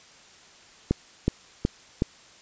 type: click train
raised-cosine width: 3 ms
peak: -8 dBFS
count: 4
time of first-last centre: 0.91-2.021 s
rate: 2.7 Hz
effects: white hiss -52 dBFS RMS until 2.41 s + resampled to 16000 Hz